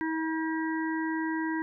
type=harmonic tone; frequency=320.2 Hz; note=D#4; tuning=50 cents sharp; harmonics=1 / 3 / 5 / 6; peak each=-29 / -36 / -38 / -39 dBFS; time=0.01-1.62 s; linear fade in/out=0 ms; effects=none